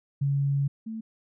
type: tone pair in turn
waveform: sine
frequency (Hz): 140 / 222.2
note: C#3 / A3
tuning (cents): +18 / +17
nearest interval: minor sixth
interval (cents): 799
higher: second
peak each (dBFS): -22 / -32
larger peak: first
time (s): 0.21-0.68 / 0.86-1.01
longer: first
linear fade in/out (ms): 10
effects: none